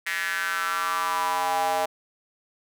square tone with high-pass filter sweep, 90 Hz, F#2, 47 cents flat, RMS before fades -26 dBFS, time 0.06-1.86 s, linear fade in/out 10 ms, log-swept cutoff 1900 to 700 Hz, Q 5, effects none

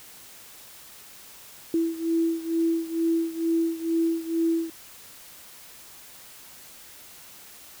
sine beating tone pair, 329.6 / 331.8 Hz, E4 / E4, 0 / +11 cents, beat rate 2.2 Hz, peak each -24 / -27 dBFS, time 1.74-4.7 s, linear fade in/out 2 ms, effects white hiss -47 dBFS RMS until 7.8 s

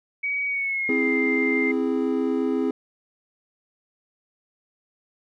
sine tone with pitch glide, 2262 to 2098 Hz, C#7 to C7, +34 to +4 cents, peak -23 dBFS, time 0.23-1.72 s, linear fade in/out 10 ms, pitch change -130 cents, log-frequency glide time 0.47-1.03 s
triangle chord, C augmented, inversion none, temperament equal, 261.6 / 329.6 / 415.3 Hz, C4 / E4 / G#4, 0 / 0 / 0 cents, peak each -22 / -25 / -24 dBFS, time 0.89-2.71 s, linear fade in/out 2 ms
effects none

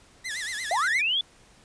sawtooth tone with vibrato, 1864.7 Hz, A#6, in tune, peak -27 dBFS, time 0.24-1.02 s, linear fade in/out 20 ms, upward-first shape sine, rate 8.6 Hz, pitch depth 190 cents each way
blue noise, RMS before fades -37 dBFS, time 0.3-0.88 s, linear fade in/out 5 ms
sine linear sweep, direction up, 628 to 3507 Hz, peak -22 dBFS, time 0.71-1.21 s, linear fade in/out 2 ms
effects pink hiss -56 dBFS RMS until 1.64 s + resampled to 22050 Hz

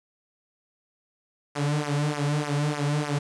sawtooth tone with flanger, 146.83 Hz, D3, in tune, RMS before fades -26 dBFS, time 1.55-3.19 s, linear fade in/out 10 ms, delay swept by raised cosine 0.24 to 4.44 ms, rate 3.3 Hz, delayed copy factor -0.9, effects resampled to 22050 Hz + 9-bit

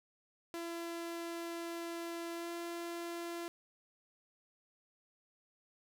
sawtooth tone with pitch glide, 337.9 to 341.2 Hz, E4 to F4, +43 to -40 cents, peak -36 dBFS, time 0.54-3.48 s, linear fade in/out 0 ms, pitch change +17 cents, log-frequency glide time 2.35-2.5 s, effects none

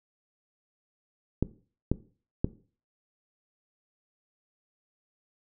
clicks, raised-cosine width 3 ms, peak -11 dBFS, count 3, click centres 1.426 / 1.916 / 2.445 s, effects noise-tail reverb RT60 0.4 s tail -17 dB re dry

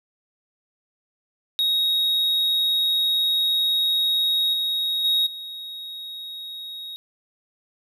triangle tone with level steps, 3771 Hz, A#7, 19 cents sharp, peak -17 / -20 / -16 / -31 dBFS, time 1.59-6.96 s, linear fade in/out 0 ms, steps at 4.53 / 5.04 / 5.26 s, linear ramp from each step 10 ms, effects none

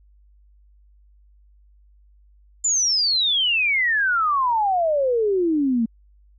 sine exponential sweep, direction down, 7230 to 220 Hz, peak -17 dBFS, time 2.64-5.86 s, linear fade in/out 10 ms, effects added 50 Hz sine -51 dBFS peak until 6.38 s

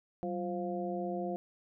harmonic tone with a mistuned harmonic, 175.3 Hz, F3, 7 cents sharp, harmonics 1 / 2 / 3 / 4, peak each -38 / -38 / -40 / -39 dBFS, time 0.23-1.36 s, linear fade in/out 0 ms, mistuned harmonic 1, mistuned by +140 cents, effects none

